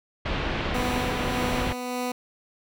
pink low-pass noise, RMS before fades -28 dBFS, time 0.25-1.73 s, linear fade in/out 10 ms, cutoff 3600 Hz, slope 24 dB/octave
15% pulse tone with tremolo, 248.6 Hz, B3, 12 cents sharp, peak -20 dBFS, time 0.74-2.12 s, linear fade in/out 5 ms, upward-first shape sine, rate 1.7 Hz, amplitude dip 40%
effects none

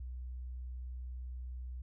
sine tone, 62.3 Hz, B1, 16 cents sharp, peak -40 dBFS, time 0-1.82 s, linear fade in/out 5 ms, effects none

